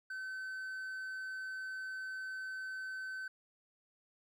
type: tone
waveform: triangle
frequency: 1529 Hz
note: G6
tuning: 44 cents flat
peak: -38 dBFS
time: 0.1-3.28 s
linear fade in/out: 5 ms
effects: none